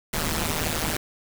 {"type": "noise with amplitude modulation", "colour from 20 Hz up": "pink", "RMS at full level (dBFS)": -22, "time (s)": [0.13, 0.97], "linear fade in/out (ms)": 5, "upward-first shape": "sine", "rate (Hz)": 156, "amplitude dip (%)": 100, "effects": []}